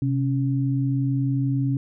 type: tone pair together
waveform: sine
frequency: 130.81 / 277.2 Hz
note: C3 / C#4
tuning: 0 / 0 cents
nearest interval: octave + minor second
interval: 1300 cents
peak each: -21 / -25 dBFS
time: 0.02-1.77 s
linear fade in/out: 2 ms
effects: none